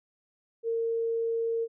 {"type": "tone", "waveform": "sine", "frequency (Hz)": 458.1, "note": "A#4", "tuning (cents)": -30, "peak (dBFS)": -26, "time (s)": [0.63, 1.68], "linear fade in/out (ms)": 50, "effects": []}